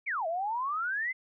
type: exponential two-way sweep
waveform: sine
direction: down then up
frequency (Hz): 2429 to 633 to 2102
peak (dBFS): -29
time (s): 0.06-1.13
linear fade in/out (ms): 20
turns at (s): 0.27
effects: none